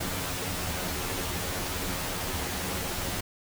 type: noise with comb filter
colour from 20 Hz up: pink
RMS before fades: -32 dBFS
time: 0-3.21 s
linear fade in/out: 10 ms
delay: 11 ms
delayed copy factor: +0.65
effects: none